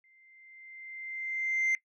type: tone with exponential growth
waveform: sine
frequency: 2086 Hz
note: C7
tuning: 6 cents flat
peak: -22 dBFS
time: 0.04-1.75 s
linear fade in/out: 1 ms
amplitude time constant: 370 ms
effects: noise-tail reverb RT60 0.1 s tail -19 dB re dry + tanh soft clip ceiling -23 dBFS